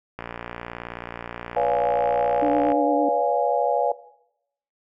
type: click train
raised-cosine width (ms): 0.5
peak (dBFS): -17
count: 150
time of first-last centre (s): 0.19-2.72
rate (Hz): 58.9
type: chord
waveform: sine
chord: C# dominant seventh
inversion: third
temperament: equal with one note detuned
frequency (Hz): 493.9 / 567.3 / 698.5 / 830.6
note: B4 / C#5 / E#5 / G#5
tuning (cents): 0 / +40 / 0 / 0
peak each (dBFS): -24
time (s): 1.56-3.92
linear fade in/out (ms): 5
type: tone with vibrato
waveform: sine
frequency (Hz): 293.7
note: D4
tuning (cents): 0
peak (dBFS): -22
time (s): 2.42-3.09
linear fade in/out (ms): 5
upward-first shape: sine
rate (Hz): 8.9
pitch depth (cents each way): 30
effects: noise-tail reverb RT60 0.8 s tail -18 dB re dry